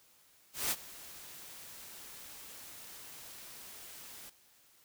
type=noise with ADSR envelope; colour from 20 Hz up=white; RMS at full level=-31 dBFS; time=0.53-4.3 s; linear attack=180 ms; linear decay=44 ms; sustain=-19 dB; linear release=10 ms; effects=white hiss -65 dBFS RMS until 4.84 s